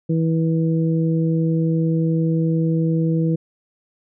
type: harmonic tone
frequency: 162.6 Hz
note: E3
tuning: 23 cents flat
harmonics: 1 / 2 / 3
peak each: -17 / -23 / -27 dBFS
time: 0.09-3.36 s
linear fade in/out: 10 ms
effects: none